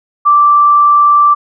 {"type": "tone", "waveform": "sine", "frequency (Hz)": 1171, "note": "D6", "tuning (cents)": -5, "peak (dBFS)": -4, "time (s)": [0.25, 1.35], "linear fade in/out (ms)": 20, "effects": []}